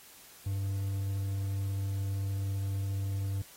triangle tone, 98 Hz, G2, in tune, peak -28 dBFS, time 0.46-3.42 s, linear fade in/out 5 ms, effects white hiss -54 dBFS RMS until 3.56 s + AAC 48 kbps

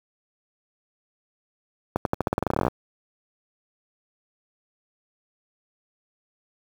accelerating click train, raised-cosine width 1 ms, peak -7 dBFS, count 18, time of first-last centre 1.96-2.681 s, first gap 92 ms, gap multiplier 0.89, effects high-pass 60 Hz 12 dB/octave + 7-bit

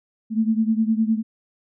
sine beating tone pair, 218.8 / 228.6 Hz, A3 / A#3, -9 / -34 cents, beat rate 9.8 Hz, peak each -19 / -22 dBFS, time 0.3-1.23 s, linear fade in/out 50 ms, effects none

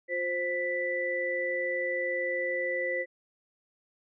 sine tone cluster, 357 / 524 / 1978 Hz, F4 / C5 / B6, +38 / +2 / +2 cents, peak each -38 / -31 / -31 dBFS, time 0.08-3.06 s, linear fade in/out 50 ms, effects none

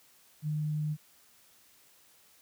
sine tone, 151.8 Hz, D#3, 42 cents flat, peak -29 dBFS, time 0.42-0.97 s, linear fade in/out 50 ms, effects white hiss -62 dBFS RMS until 2.41 s + high-pass 60 Hz 12 dB/octave

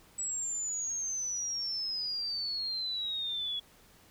sine exponential sweep, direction down, 7870 to 3356 Hz, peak -32 dBFS, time 0.18-3.6 s, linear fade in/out 10 ms, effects pink hiss -60 dBFS RMS until 4.1 s

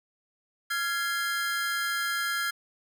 square tone cluster, 1381 / 1670 / 2095 / 3204 Hz, F6 / G#6 / C7 / G7, -20 / +9 / +2 / +37 cents, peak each -31 / -32 / -40 / -38 dBFS, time 0.7-2.51 s, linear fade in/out 10 ms, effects none

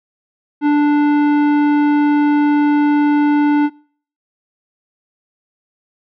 sine tone with tanh clipping, 293.7 Hz, D4, in tune, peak -12 dBFS, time 0.61-3.7 s, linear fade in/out 50 ms, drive 14 dB, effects noise-tail reverb RT60 0.5 s tail -25 dB re dry

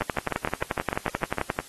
two click trains, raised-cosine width 0.5 ms, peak -11 / -10 dBFS, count 10 / 19, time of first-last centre 0.02-1.384 / 0.01-1.589 s, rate 6.6 / 11.4 Hz, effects white hiss -47 dBFS RMS until 1.68 s + AAC 32 kbps

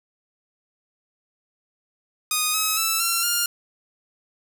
5% pulse tone with pitch steps, 1239 / 1279 / 1320.3 / 1362.9 / 1406.9 Hz, D#6 / D#6 / E6 / F6 / F6, -8 / +47 / +2 / -43 / +12 cents, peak -9 dBFS, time 2.31-3.46 s, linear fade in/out 2 ms, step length 230 ms, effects 7-bit

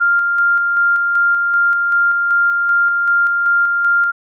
sine tone with tremolo, 1396.9 Hz, F6, in tune, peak -10 dBFS, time 0-4.12 s, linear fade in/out 20 ms, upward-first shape square, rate 2.6 Hz, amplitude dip 30%, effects none

